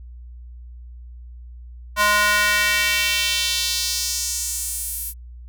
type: tone with high-pass filter sweep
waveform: square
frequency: 207.7 Hz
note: G#3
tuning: in tune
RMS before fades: -21 dBFS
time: 1.96-5.14 s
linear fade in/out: 50 ms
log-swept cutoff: 1100 to 12000 Hz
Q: 1.8
effects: added 60 Hz sine -36 dBFS peak until 5.48 s